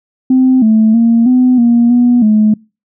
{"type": "tone with pitch steps", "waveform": "sine", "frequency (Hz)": [258.6, 219.3, 231, 252.4, 236.3, 243.2, 214.1], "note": ["C4", "A3", "A#3", "B3", "A#3", "B3", "A3"], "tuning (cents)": [-20, -6, -16, 38, 24, -26, -47], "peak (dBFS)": -4, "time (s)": [0.3, 2.54], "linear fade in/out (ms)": 5, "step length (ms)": 320, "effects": ["noise-tail reverb RT60 0.3 s tail -26 dB re dry", "tanh soft clip ceiling -1 dBFS"]}